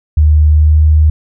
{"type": "tone with pitch glide", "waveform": "sine", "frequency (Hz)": [76.1, 77.03], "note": ["D#2", "D#2"], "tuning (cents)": [-38, -17], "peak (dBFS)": -4, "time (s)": [0.17, 1.1], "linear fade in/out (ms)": 5, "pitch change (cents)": 21, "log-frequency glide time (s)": [0.51, 0.79], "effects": []}